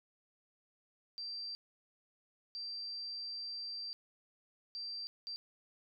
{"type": "tone bursts at uneven times", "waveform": "sine", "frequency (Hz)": 4699, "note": "D8", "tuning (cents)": 0, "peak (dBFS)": -40, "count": 4, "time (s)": [[1.18, 1.55], [2.55, 3.93], [4.75, 5.07], [5.27, 5.36]], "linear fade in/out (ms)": 0, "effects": []}